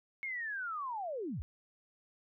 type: linear sweep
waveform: sine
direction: down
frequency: 2194 to 51 Hz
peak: -36 dBFS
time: 0.23-1.42 s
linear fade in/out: 0 ms
effects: none